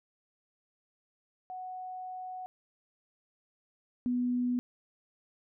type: tone pair in turn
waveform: sine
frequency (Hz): 740 / 246.5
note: F#5 / B3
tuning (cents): 0 / -3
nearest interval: octave + perfect fifth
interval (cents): 1903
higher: first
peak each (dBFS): -38 / -27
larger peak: second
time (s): 1.5-2.46 / 4.06-4.59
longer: first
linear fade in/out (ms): 0
effects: none